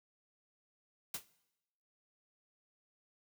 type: noise with exponential decay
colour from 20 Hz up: white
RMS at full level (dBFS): -34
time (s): 1.14-1.25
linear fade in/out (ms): 5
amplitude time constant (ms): 23
effects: noise-tail reverb RT60 0.9 s tail -20 dB re dry